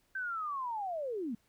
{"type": "linear sweep", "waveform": "sine", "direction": "down", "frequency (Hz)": [1568, 207.7], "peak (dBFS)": -34, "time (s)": [0.15, 1.35], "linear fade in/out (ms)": 5, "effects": ["pink hiss -72 dBFS RMS until 1.48 s"]}